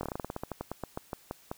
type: slowing click train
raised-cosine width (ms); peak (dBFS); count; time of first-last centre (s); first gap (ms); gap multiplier
1; -20; 19; 0.01-1.515; 22; 1.14
effects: white hiss -59 dBFS RMS until 1.57 s